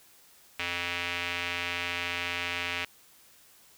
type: tone with band-pass filter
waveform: square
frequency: 87.31 Hz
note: F2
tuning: in tune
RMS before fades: -33 dBFS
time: 0.59-2.85 s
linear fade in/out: 5 ms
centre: 2500 Hz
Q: 2.5
effects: white hiss -58 dBFS RMS until 3.77 s